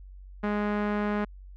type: tone with low-pass filter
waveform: sawtooth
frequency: 207.7 Hz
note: G#3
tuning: in tune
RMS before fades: -28 dBFS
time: 0.43-1.25 s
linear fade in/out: 10 ms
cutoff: 1700 Hz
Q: 1.3
effects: added 47 Hz sine -43 dBFS peak until 1.56 s